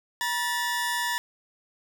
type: tone pair together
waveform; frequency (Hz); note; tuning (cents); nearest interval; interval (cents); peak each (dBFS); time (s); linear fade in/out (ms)
sawtooth; 960.2 / 1760; B5 / A6; -49 / 0; minor seventh; 1049; -25; 0.21-1.18; 0
effects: none